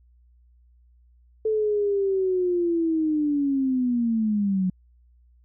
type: linear sweep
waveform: sine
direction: down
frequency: 439.7 to 181.6 Hz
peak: -20 dBFS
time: 1.45-4.7 s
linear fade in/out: 5 ms
effects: added 60 Hz sine -54 dBFS peak until 5.44 s